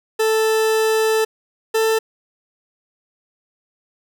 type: tone pair in turn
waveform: 40% pulse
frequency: 440 / 443.8 Hz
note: A4 / A4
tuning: 0 / +15 cents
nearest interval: unison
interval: 15 cents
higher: second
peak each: -14 dBFS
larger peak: neither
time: 0.19-1.25 / 1.74-1.99 s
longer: first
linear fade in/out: 10 ms
effects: none